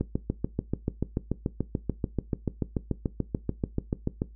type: click train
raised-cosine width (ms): 3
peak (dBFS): -13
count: 30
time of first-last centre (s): 0.01-4.219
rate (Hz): 6.89
effects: noise-tail reverb RT60 0.2 s tail -18 dB re dry + added 54 Hz sine -45 dBFS peak until 4.35 s